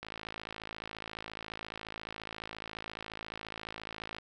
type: click train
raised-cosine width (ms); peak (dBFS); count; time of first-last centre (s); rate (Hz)
0.3; -24; 227; 0.03-4.184; 54.4
effects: none